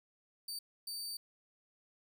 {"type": "tone bursts at uneven times", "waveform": "sawtooth", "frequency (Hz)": 4608, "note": "D8", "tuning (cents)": -34, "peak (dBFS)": -37, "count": 2, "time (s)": [[0.48, 0.59], [0.87, 1.17]], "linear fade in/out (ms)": 5, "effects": []}